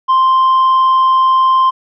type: tone with tanh clipping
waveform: triangle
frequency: 1046.5 Hz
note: C6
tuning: in tune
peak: -8 dBFS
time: 0.08-1.71 s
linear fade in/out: 20 ms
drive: 7 dB
effects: none